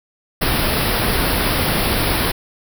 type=band-stop noise; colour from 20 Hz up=pink; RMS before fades=-18 dBFS; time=0.41-2.32 s; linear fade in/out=10 ms; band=5300 to 9400 Hz; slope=96 dB/octave; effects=none